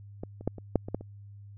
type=clicks; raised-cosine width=2 ms; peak=-22 / -30 / -14 / -28 / -9 / -24 / -16 / -29 dBFS; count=8; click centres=0.235 / 0.41 / 0.476 / 0.583 / 0.757 / 0.885 / 0.946 / 1.01 s; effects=added 101 Hz sine -45 dBFS peak until 1.57 s